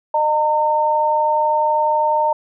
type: tone pair together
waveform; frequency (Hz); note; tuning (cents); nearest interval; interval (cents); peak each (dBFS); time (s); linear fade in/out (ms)
sine; 609.4 / 912; D#5 / A#5; -36 / -38; perfect fifth; 698; -19 / -15; 0.14-2.33; 5
effects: none